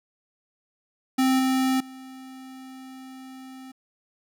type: tone with level steps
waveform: square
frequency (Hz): 261.6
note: C4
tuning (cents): 0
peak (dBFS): -19 / -21 / -41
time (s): 1.18-3.72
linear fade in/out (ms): 10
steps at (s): 1.39 / 1.8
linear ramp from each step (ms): 5
effects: 10-bit